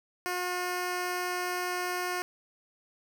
10% pulse tone, 359.5 Hz, F#4, 50 cents flat, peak -22 dBFS, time 0.26-2.22 s, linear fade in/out 0 ms, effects none

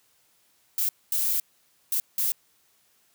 violet noise bursts at uneven times, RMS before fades -25 dBFS, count 4, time 0.78-0.89 / 1.12-1.4 / 1.92-2 / 2.18-2.32 s, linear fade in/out 2 ms, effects white hiss -65 dBFS RMS until 3.14 s + high-pass 60 Hz 12 dB/octave

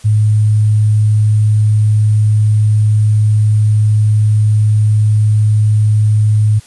sine tone with sample-and-hold, 106.6 Hz, G#2, 46 cents sharp, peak -7 dBFS, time 0.04-6.6 s, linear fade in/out 20 ms, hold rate 8820 Hz, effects white hiss -42 dBFS RMS until 6.66 s + resampled to 24000 Hz

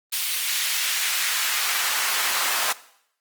pink noise with high-pass filter sweep, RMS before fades -24 dBFS, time 0.12-2.73 s, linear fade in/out 10 ms, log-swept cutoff 3000 to 950 Hz, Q 1, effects noise-tail reverb RT60 0.7 s tail -18 dB re dry + Opus 32 kbps

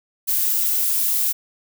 violet noise, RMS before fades -20 dBFS, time 0.27-1.33 s, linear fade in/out 20 ms, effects none

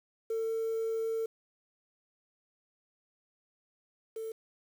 sine tone pair in turn, 449.1 / 445.2 Hz, A4 / A4, +35 / +20 cents, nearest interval unison, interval 15 cents, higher first, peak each -28 / -35 dBFS, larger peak first, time 0.3-1.26 / 4.16-4.32 s, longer first, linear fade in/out 5 ms, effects tanh soft clip ceiling -28 dBFS + 9-bit

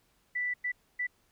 sine tone bursts at uneven times, 1975.5 Hz, B6, in tune, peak -29 dBFS, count 3, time 0.35-0.54 / 0.64-0.72 / 0.99-1.07 s, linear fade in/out 10 ms, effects pink hiss -70 dBFS RMS until 1.31 s

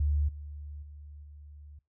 sine tone with level steps, 73.42 Hz, D2, in tune, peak -24 / -39 / -44 / -46 dBFS, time 0-1.79 s, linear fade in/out 5 ms, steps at 0.28 / 0.82 / 1.23 s, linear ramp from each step 10 ms, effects noise-tail reverb RT60 0.3 s tail -25 dB re dry

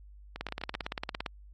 two click trains, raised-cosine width 0.3 ms, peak -23 / -18 dBFS, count 4 / 16, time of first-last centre 0.36-0.742 / 0.41-1.262 s, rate 7.86 / 17.6 Hz, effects added 50 Hz sine -49 dBFS peak until 1.53 s + AAC 32 kbps

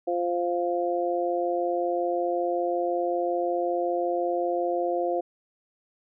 harmonic tone, 174.61 Hz, F3, in tune, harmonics 2 / 3 / 4, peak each -28 / -28 / -28 dBFS, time 0.07-5.21 s, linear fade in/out 10 ms, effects none

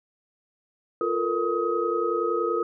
sine tone cluster, 347.9 / 444.5 / 475.1 / 1263 Hz, F4 / A4 / A#4 / D#6, -7 / +18 / +33 / +26 cents, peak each -28 dBFS, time 1.01-2.63 s, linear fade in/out 2 ms, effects none

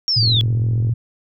sine linear sweep, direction down, 5588 to 3322 Hz, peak -15 dBFS, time 0.08-0.41 s, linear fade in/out 0 ms
sine tone with vibrato, 113.7 Hz, A#2, 43 cents flat, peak -15 dBFS, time 0.16-0.94 s, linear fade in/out 10 ms, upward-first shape sine, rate 15 Hz, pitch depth 95 cents each way
click train, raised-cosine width 3 ms, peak -19 dBFS, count 30, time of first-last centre 0.23-0.894 s, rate 43.7 Hz
effects none

